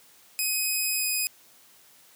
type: tone with pitch glide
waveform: 5% pulse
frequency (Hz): 2522 to 2503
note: D#7 to D#7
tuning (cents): +23 to +10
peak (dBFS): -16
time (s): 0.39-1.27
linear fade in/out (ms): 0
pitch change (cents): -13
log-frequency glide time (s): 0.97-1.03
effects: white hiss -56 dBFS RMS until 2.15 s + high-pass 100 Hz 12 dB/octave